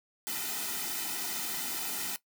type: noise with comb filter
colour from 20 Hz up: white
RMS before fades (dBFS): -35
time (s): 0.27-2.16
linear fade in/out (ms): 0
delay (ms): 1.8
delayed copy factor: -0.85
effects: noise-tail reverb RT60 0.1 s tail -17 dB re dry + high-pass 150 Hz 12 dB/octave